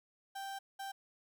35% pulse tone bursts at uneven times, 784 Hz, G5, in tune, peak -39 dBFS, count 2, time 0.35-0.59 / 0.79-0.92 s, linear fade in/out 10 ms, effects none

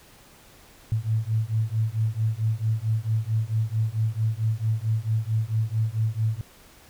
sine beating tone pair, 108.4 / 112.9 Hz, A2 / A2, -25 / +45 cents, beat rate 4.5 Hz, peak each -25 dBFS, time 0.92-6.41 s, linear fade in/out 0 ms, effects pink hiss -52 dBFS RMS until 6.89 s

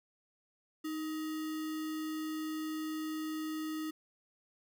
sine tone with sample-and-hold, 312.2 Hz, D#4, 6 cents sharp, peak -35 dBFS, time 0.84-3.91 s, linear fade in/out 10 ms, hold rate 1575 Hz, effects none

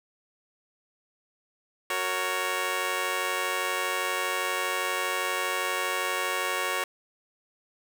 10% pulse chord, F# major, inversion none, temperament just, 370 / 462.5 / 555 Hz, F#4 / A#4 / C#5, 0 / -14 / +2 cents, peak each -25 / -25 / -23 dBFS, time 1.9-6.84 s, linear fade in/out 2 ms, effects none

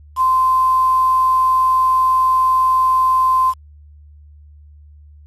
sine tone with quantisation, 1037 Hz, C6, 16 cents flat, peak -11 dBFS, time 0.16-3.54 s, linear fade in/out 50 ms, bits 6, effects added 74 Hz sine -40 dBFS peak until 5.26 s + resampled to 32000 Hz

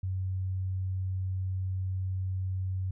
sine tone, 93.8 Hz, F#2, 24 cents sharp, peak -29 dBFS, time 0.03-2.91 s, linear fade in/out 5 ms, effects none

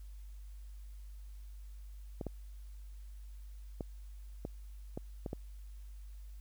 clicks, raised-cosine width 2 ms, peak -25 dBFS, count 7, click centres 2.212 / 2.267 / 3.808 / 4.451 / 4.975 / 5.262 / 5.331 s, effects added 50 Hz sine -46 dBFS peak until 6.4 s + white hiss -69 dBFS RMS until 6.4 s

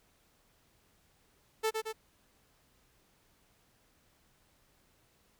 sawtooth tone with echo, 440 Hz, A4, in tune, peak -24 dBFS, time 1.63-1.71 s, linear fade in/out 20 ms, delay 110 ms, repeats 2, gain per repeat -4 dB, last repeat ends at 1.93 s, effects pink hiss -69 dBFS RMS until 5.39 s

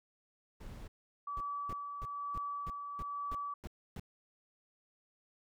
brown noise, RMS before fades -47 dBFS, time 0.6-0.88 s, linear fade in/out 10 ms
sine tone with tremolo, 1149 Hz, D6, 38 cents flat, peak -36 dBFS, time 1.27-3.54 s, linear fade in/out 5 ms, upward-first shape sine, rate 1.1 Hz, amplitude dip 40%
brown noise bursts, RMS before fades -43 dBFS, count 9, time 1.37-3.996 s, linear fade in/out 0 ms, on 34 ms, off 290 ms
effects none

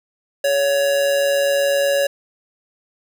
square tone with amplitude modulation, 561 Hz, C#5, 21 cents sharp, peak -14 dBFS, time 0.44-2.07 s, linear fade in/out 5 ms, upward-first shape sine, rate 145 Hz, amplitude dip 40%, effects none

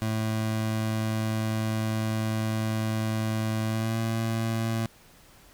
25% pulse tone with pitch glide, 110 to 113.03 Hz, A2 to A2, 0 to +47 cents, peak -22 dBFS, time 0.02-4.86 s, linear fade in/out 0 ms, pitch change +47 cents, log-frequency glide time 3.66-3.99 s, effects pink hiss -55 dBFS RMS until 5.53 s

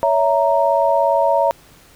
sine chord, A# diminished, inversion first, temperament equal with one note detuned, 562.1 / 659.3 / 932.3 Hz, C#5 / E5 / A#5, +24 / 0 / 0 cents, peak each -17 dBFS, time 0.03-1.51 s, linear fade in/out 0 ms, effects pink hiss -48 dBFS RMS until 1.95 s

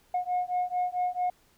sine beating tone pair, 720 / 724.5 Hz, F#5 / F#5, -47 / -37 cents, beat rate 4.5 Hz, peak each -28 dBFS, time 0.14-1.3 s, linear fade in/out 5 ms, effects tanh soft clip ceiling -22 dBFS + pink hiss -64 dBFS RMS until 1.57 s

